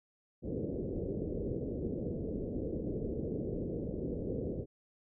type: low-pass noise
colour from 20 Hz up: white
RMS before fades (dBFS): -37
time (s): 0.42-4.66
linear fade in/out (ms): 50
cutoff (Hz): 500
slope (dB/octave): 48
effects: none